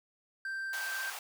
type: tone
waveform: triangle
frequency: 1568 Hz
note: G6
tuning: in tune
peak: -33 dBFS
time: 0.45-1.1 s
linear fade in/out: 2 ms
type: high-pass noise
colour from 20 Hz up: pink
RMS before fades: -42 dBFS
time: 0.73-1.19 s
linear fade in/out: 2 ms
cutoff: 720 Hz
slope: 24 dB/octave
effects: none